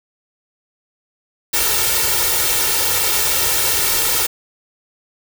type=noise with comb filter; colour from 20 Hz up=white; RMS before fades=-17 dBFS; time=1.53-4.27 s; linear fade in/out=10 ms; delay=2.2 ms; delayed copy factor=+0.8; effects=none